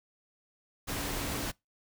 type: tone in noise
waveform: sine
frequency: 286.8 Hz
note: D4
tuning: 41 cents flat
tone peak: -43 dBFS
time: 0.88-1.47 s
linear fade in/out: 20 ms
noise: pink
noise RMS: -35 dBFS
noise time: 0.87-1.52 s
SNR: -11 dB
effects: noise-tail reverb RT60 0.2 s tail -25 dB re dry